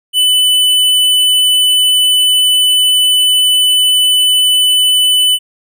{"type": "tone", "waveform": "square", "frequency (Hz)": 2998, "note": "F#7", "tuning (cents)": 22, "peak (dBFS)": -8, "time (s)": [0.13, 5.39], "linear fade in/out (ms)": 50, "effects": []}